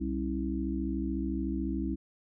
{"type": "harmonic tone with a mistuned harmonic", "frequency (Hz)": 65, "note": "C2", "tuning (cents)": -11, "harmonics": [1, 3, 4, 5], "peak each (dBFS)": [-35, -35, -35, -35], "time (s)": [0, 1.96], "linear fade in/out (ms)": 20, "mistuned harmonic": 4, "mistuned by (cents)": 73, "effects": []}